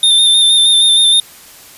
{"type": "tone with vibrato", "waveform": "square", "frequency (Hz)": 3606, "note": "A7", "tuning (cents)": 42, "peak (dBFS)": -7, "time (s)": [0.03, 1.2], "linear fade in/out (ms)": 2, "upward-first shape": "square", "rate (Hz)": 6.4, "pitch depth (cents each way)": 23, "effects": ["white hiss -38 dBFS RMS until 1.77 s", "resampled to 32000 Hz"]}